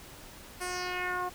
10% pulse tone with low-pass filter sweep, 361.2 Hz, F#4, 42 cents flat, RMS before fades -34 dBFS, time 0.6-1.3 s, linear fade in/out 20 ms, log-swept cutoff 11000 to 840 Hz, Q 2.6, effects pink hiss -49 dBFS RMS until 1.34 s

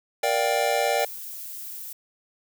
square chord, G minor seventh, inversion first, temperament just, 470.4 / 588 / 705.6 / 784 Hz, Bb4 / D5 / F5 / G5, +16 / +2 / +18 / 0 cents, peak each -29 / -26 / -29 / -27 dBFS, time 0.23-1.05 s, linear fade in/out 5 ms
violet noise, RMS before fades -37 dBFS, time 0.99-1.93 s, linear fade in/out 5 ms
effects none

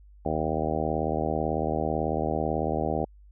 harmonic tone with a mistuned harmonic, 78.1 Hz, D#2, 7 cents sharp, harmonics 1 / 2 / 3 / 4 / 5 / 6 / 7 / 8 / 9 / 10, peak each -34 / -34 / -34 / -34 / -34 / -34 / -34 / -34 / -34 / -34 dBFS, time 0.25-3.05 s, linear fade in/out 5 ms, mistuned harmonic 1, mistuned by -42 cents, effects added 50 Hz sine -49 dBFS peak until 3.31 s

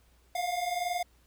square tone pair together, 694 / 715.2 Hz, F5 / F5, -11 / +41 cents, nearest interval minor second, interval 52 cents, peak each -35 / -32 dBFS, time 0.35-1.03 s, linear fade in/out 5 ms, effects added 60 Hz sine -62 dBFS peak until 1.26 s + pink hiss -67 dBFS RMS until 1.26 s

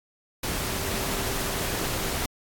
sine tone in noise, 393.3 Hz, G4, 6 cents sharp, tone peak -39 dBFS, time 0.6-2.14 s, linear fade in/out 5 ms, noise pink, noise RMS -29 dBFS, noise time 0.43-2.26 s, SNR -13 dB, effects AAC 64 kbps

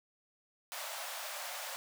pink high-pass noise, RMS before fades -42 dBFS, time 0.72-1.76 s, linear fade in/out 0 ms, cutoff 540 Hz, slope 96 dB/octave, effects none

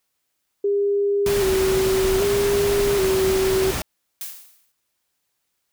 sine tone with vibrato, 392 Hz, G4, in tune, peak -17 dBFS, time 0.64-3.71 s, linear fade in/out 5 ms, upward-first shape square, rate 0.64 Hz, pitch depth 50 cents each way
pink noise, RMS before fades -26 dBFS, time 1.26-3.82 s, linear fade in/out 2 ms
blue noise with exponential decay, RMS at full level -29 dBFS, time 4.21-4.72 s, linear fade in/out 2 ms, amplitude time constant 110 ms
effects white hiss -74 dBFS RMS until 5.72 s

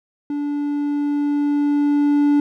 triangle tone with level ramp, 290 Hz, D4, 22 cents flat, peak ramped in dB -19 to -10 dBFS, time 0.3-2.4 s, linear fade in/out 2 ms, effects none

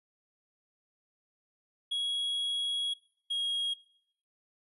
triangle tone pair in turn, 3322 / 3280 Hz, G#7 / G#7, 0 / -22 cents, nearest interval unison, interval 22 cents, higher first, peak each -28 dBFS, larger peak neither, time 1.91-2.94 / 3.3-3.74 s, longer first, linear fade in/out 10 ms, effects noise-tail reverb RT60 0.8 s tail -23 dB re dry + resampled to 32000 Hz

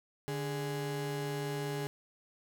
35% pulse tone pair together, 146.83 / 415.3 Hz, D3 / G#4, 0 / 0 cents, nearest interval octave + tritone, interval 1800 cents, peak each -35 / -36 dBFS, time 0.28-1.87 s, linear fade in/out 0 ms, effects none

